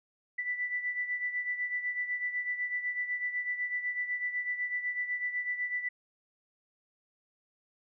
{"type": "beating tone pair", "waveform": "sine", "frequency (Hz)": [1975.5, 1983.5], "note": ["B6", "B6"], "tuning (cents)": [0, 7], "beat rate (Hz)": 8, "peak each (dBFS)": [-32, -38], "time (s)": [0.38, 5.89], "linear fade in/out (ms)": 10, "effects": []}